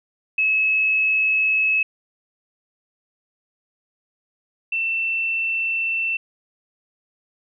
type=tone pair in turn; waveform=sine; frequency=2583 / 2681 Hz; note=E7 / E7; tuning=-36 / +29 cents; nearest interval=minor second; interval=65 cents; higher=second; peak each=-16 / -20 dBFS; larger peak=first; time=0.38-1.83 / 4.72-6.17 s; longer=neither; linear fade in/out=5 ms; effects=none